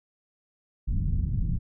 pink low-pass noise, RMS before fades -26 dBFS, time 0.87-1.59 s, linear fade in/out 20 ms, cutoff 170 Hz, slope 24 dB/octave, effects none

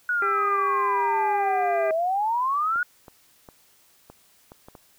sine exponential two-way sweep, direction down then up, 1474 to 633 to 1474 Hz, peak -21 dBFS, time 0.09-2.83 s, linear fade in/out 2 ms, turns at 1.92 s
harmonic tone, 400 Hz, G4, 35 cents sharp, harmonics 1 / 2 / 3 / 4 / 5 / 6, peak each -29 / -37 / -34 / -35 / -36 / -39 dBFS, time 0.22-1.91 s, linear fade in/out 2 ms
clicks, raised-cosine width 1 ms, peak -29 dBFS, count 7, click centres 2.759 / 3.082 / 3.488 / 4.1 / 4.519 / 4.685 / 4.752 s
effects white hiss -59 dBFS RMS until 4.98 s

